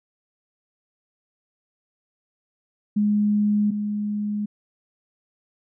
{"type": "tone pair in turn", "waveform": "sine", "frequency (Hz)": [208.2, 208.2], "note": ["G#3", "G#3"], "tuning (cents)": [5, 5], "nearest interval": "unison", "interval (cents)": 0, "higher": "neither", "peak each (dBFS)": [-17, -23], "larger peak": "first", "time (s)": [[2.96, 3.71], [3.71, 4.46]], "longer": "neither", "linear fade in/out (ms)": 10, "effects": []}